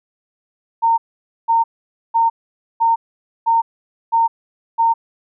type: tone bursts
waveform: sine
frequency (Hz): 916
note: A#5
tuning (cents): -31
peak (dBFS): -11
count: 7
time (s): 0.82-4.94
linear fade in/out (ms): 20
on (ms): 160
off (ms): 500
effects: none